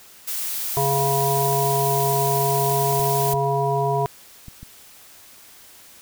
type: noise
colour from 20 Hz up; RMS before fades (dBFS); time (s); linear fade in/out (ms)
blue; -27; 0.27-3.34; 10
type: harmonic tone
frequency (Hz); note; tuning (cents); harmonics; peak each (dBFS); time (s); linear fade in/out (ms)
138.59; C#3; 0; 1 / 3 / 5 / 7; -24 / -24 / -24 / -24; 0.77-4.06; 0
type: clicks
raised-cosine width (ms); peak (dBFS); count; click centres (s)
5; -26; 4; 2.998 / 3.341 / 4.483 / 4.63
effects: white hiss -47 dBFS RMS until 6.01 s